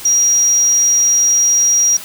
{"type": "tone", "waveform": "triangle", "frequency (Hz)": 5720, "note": "F8", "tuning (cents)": 41, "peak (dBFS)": -6, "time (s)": [0.05, 1.97], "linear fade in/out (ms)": 5, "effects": ["tanh soft clip ceiling -7 dBFS", "white hiss -31 dBFS RMS until 2.04 s"]}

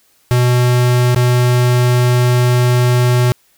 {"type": "tone with dropouts", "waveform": "square", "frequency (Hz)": 123.47, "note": "B2", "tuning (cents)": 0, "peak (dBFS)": -10, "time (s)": [0.31, 3.32], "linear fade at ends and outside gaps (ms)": 0, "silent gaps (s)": [1.147, 1.161], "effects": ["white hiss -55 dBFS RMS until 3.57 s"]}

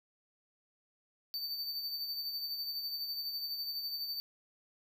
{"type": "tone with tremolo", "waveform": "square", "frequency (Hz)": 4574, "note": "D8", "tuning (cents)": -47, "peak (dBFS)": -35, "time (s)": [1.34, 4.2], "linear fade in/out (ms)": 0, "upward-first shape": "sine", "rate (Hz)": 12, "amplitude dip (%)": 45, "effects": ["11-bit"]}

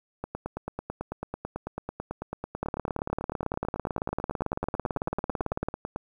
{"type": "two click trains", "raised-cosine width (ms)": 1, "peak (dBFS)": [-14, -18], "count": [56, 53], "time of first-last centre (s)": [[2.63, 5.686], [0.24, 5.961]], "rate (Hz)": [18, 9.09], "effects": ["9-bit"]}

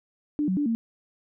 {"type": "tone with pitch steps", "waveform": "sine", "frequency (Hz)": [296.4, 187.4, 291.5, 228.4], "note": ["D4", "F#3", "D4", "A#3"], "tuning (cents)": [16, 22, -13, -35], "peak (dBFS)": -22, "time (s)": [0.39, 0.75], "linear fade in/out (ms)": 0, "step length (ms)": 90, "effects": []}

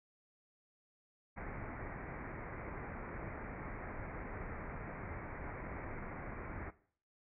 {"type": "low-pass noise", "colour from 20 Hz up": "pink", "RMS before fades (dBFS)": -45, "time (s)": [1.36, 6.71], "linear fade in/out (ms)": 20, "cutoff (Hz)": 2300, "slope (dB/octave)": 96, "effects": ["noise-tail reverb RT60 0.5 s tail -17 dB re dry"]}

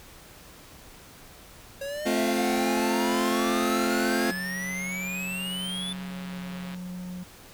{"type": "exponential sweep", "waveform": "square", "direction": "up", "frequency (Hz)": [547, 3520], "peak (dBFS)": -32, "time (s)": [1.81, 5.93], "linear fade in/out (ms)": 5}
{"type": "chord", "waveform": "sawtooth", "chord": "F major", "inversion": "first", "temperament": "just", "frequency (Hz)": [218.3, 261.9, 349.2], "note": ["A3", "C4", "F4"], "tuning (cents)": [-13, 2, 0], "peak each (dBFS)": -24, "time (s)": [2.05, 4.32], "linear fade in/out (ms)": 20}
{"type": "click train", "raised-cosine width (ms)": 0.3, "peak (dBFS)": -27, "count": 402, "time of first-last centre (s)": [3.84, 6.746], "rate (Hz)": 138}
{"type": "tone with pitch glide", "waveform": "triangle", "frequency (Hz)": [184.1, 180.73], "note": ["F#3", "F#3"], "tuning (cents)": [-8, -40], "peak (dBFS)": -32, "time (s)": [4.29, 7.24], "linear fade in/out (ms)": 10, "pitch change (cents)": -32, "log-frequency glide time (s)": [6.01, 6.42]}
{"effects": ["pink hiss -49 dBFS RMS until 7.53 s"]}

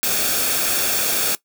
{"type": "noise with comb filter", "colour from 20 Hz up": "white", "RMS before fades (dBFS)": -20, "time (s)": [0.03, 1.35], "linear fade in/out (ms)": 0, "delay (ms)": 1, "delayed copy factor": -0.55, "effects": ["noise-tail reverb RT60 0.1 s tail -19 dB re dry"]}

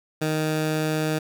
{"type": "tone", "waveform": "15% pulse", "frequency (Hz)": 155.56, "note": "D#3", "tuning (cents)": 0, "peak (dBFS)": -16, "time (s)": [0.21, 1.19], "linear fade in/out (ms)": 10, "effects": []}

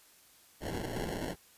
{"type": "noise with sample-and-hold", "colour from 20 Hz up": "violet", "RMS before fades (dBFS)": -37, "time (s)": [0.6, 1.36], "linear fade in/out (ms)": 50, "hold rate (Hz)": 1225, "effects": ["white hiss -61 dBFS RMS until 1.57 s", "resampled to 32000 Hz"]}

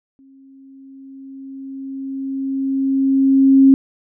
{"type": "tone with exponential growth", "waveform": "sine", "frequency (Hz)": 270, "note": "C#4", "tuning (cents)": -45, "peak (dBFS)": -5, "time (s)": [0.19, 3.74], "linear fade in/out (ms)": 0, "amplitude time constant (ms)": 770, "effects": []}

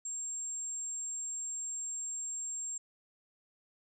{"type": "tone", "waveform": "sine", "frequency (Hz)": 7459, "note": "A#8", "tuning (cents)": 0, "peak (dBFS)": -36, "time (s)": [0.05, 2.78], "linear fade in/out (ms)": 5, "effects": []}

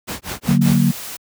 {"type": "noise with tremolo", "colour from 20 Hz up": "pink", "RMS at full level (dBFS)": -25, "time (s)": [0.07, 0.8], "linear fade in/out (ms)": 20, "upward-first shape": "sine", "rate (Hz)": 5.2, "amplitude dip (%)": 100}
{"type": "chord", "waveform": "sine", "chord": "D augmented", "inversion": "none", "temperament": "equal with one note detuned", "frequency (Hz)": [145.57, 185, 233.1], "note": ["D3", "F#3", "A#3"], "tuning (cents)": [-15, 0, 0], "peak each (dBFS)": -16, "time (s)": [0.47, 0.92], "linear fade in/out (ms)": 20}
{"type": "noise", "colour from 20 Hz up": "white", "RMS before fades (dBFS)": -31, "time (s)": [0.61, 1.17], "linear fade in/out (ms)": 10}
{"effects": ["high-pass 60 Hz 12 dB/octave"]}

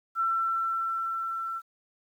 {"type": "tone with level ramp", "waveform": "sine", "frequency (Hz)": 1344, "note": "E6", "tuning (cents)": 33, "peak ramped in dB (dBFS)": [-23, -31], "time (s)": [0.15, 1.62], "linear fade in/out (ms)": 50, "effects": ["10-bit"]}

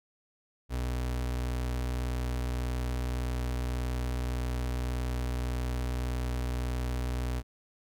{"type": "tone with vibrato", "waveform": "35% pulse", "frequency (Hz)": 61.74, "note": "B1", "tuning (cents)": 0, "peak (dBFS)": -28, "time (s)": [0.69, 7.43], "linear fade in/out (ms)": 50, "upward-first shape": "sine", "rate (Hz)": 19, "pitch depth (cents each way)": 17, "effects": []}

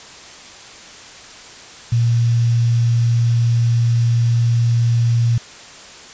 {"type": "tone with quantisation", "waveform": "sine", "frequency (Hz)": 117.4, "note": "A#2", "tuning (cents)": 13, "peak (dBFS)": -12, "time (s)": [1.92, 5.38], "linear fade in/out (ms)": 5, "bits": 6, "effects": ["white hiss -38 dBFS RMS until 6.13 s", "resampled to 16000 Hz"]}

